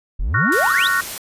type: exponential sweep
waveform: triangle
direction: up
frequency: 32.7 to 4183 Hz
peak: -16 dBFS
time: 0.19-0.88 s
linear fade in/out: 10 ms
type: chord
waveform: sine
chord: Gb major seventh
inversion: second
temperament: just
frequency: 1110 / 1387.5 / 1480 / 1850 Hz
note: Db6 / F6 / Gb6 / Bb6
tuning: +2 / -12 / 0 / -14 cents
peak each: -23 / -22 / -19 / -21 dBFS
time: 0.34-1.01 s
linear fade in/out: 5 ms
type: noise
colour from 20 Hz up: white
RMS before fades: -29 dBFS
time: 0.52-1.18 s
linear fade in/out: 2 ms
effects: resampled to 32000 Hz